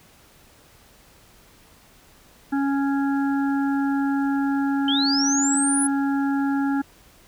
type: harmonic tone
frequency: 277.2 Hz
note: C#4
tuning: in tune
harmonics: 1 / 3 / 5 / 6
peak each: -20 / -30 / -34 / -36 dBFS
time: 2.52-6.82 s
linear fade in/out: 10 ms
type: linear sweep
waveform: sine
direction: up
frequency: 3047 to 10240 Hz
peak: -21 dBFS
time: 4.88-5.87 s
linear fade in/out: 2 ms
effects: pink hiss -53 dBFS RMS until 7.27 s